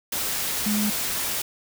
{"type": "tone in noise", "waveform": "sine", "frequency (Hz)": 209.6, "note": "G#3", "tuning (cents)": 16, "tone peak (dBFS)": -22, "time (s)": [0.66, 0.9], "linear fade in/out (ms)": 5, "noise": "white", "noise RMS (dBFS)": -27, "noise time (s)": [0.12, 1.42], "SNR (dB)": 2, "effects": []}